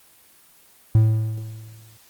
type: tone with exponential decay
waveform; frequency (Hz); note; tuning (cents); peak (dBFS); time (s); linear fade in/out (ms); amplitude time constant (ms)
triangle; 110; A2; 0; -8; 0.95-1.97; 0; 220
effects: white hiss -53 dBFS RMS until 2.09 s + Opus 24 kbps